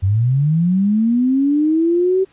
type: linear sweep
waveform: sine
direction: up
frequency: 90.5 to 385.3 Hz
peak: -12 dBFS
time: 0.02-2.25 s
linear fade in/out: 20 ms
effects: pink hiss -54 dBFS RMS until 2.32 s + resampled to 8000 Hz